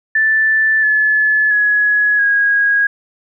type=tone with pitch steps; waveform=sine; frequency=1760 / 1720.8 / 1682.5 / 1645 Hz; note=A6 / A6 / G#6 / G#6; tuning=0 / -39 / +22 / -17 cents; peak=-10 dBFS; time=0.15-2.87 s; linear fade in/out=5 ms; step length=680 ms; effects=none